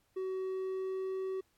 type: tone with pitch glide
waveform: triangle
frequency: 376.8 to 379.6 Hz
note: F#4 to F#4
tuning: +32 to +44 cents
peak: -32 dBFS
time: 0.16-1.41 s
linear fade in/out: 10 ms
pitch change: +12 cents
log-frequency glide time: 0.33-1.17 s
effects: pink hiss -74 dBFS RMS until 1.57 s + AAC 64 kbps